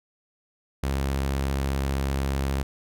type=tone with vibrato; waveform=sawtooth; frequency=68.1 Hz; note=C#2; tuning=30 cents flat; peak=-20 dBFS; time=0.83-2.63 s; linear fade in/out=5 ms; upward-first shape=square; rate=15 Hz; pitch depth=13 cents each way; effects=none